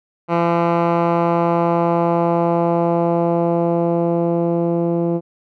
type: tone with low-pass filter sweep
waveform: 10% pulse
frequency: 170 Hz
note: F3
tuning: 46 cents flat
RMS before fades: -17 dBFS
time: 0.28-5.21 s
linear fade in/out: 50 ms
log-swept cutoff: 1600 to 400 Hz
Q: 1.1
effects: none